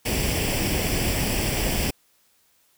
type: noise with comb filter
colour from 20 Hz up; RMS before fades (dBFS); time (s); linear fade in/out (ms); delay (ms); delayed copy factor
pink; -24; 0.05-1.91; 10; 0.38; +0.65
effects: white hiss -63 dBFS RMS until 2.77 s

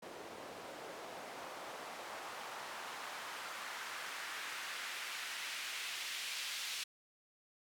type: noise with band-pass filter sweep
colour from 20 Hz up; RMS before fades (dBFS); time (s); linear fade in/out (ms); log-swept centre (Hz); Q
white; -45; 0.02-6.84; 10; 440 to 3200; 1.1
effects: none

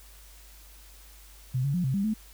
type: tone with pitch steps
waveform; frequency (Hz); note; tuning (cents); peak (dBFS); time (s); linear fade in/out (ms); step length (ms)
sine; 128.2 / 140.1 / 178.2 / 132 / 198 / 217.1; C3 / C#3 / F3 / C3 / G3 / A3; -35 / +19 / +35 / +16 / +18 / -23; -24; 1.54-2.14; 10; 100
effects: added 50 Hz sine -50 dBFS peak until 2.33 s + white hiss -54 dBFS RMS until 2.33 s

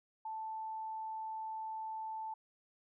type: tone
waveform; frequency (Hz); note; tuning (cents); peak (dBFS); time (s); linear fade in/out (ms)
sine; 880; A5; 0; -39; 0.25-2.34; 5
effects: none

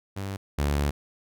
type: tone pair in turn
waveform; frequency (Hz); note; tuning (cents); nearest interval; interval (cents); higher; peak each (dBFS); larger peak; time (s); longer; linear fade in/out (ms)
sawtooth; 98 / 72.01; G2 / D2; 0 / -33; perfect fourth; 533; first; -27 / -19; second; 0.16-0.37 / 0.58-0.91; second; 10
effects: none

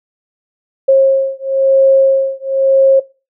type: beating tone pair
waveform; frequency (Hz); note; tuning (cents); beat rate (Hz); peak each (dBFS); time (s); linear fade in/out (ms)
sine; 538 / 538.99; C5 / C#5; +48 / -49; 0.99; -10; 0.88-3; 10
effects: noise-tail reverb RT60 0.3 s tail -21 dB re dry

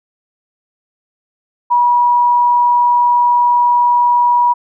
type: tone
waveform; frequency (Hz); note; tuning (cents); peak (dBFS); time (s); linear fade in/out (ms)
sine; 967; B5; -37; -8; 1.7-4.54; 20
effects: none

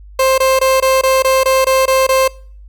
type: tone bursts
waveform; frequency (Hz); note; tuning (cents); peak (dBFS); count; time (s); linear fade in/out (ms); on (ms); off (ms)
30% pulse; 527; C5; +12; -7; 10; 0.19-2.279; 5; 190; 21
effects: noise-tail reverb RT60 0.5 s tail -24 dB re dry + added 50 Hz sine -34 dBFS peak until 2.68 s

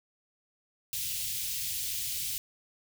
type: band-stop noise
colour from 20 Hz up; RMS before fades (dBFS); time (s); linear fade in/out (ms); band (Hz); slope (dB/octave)
white; -34; 0.93-2.38; 0; 140 to 2600; 24
effects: none

